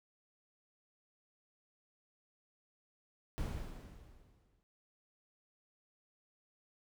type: noise with exponential decay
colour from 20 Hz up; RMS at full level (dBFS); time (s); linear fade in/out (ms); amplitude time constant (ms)
brown; -36; 3.38-4.63; 0; 270
effects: none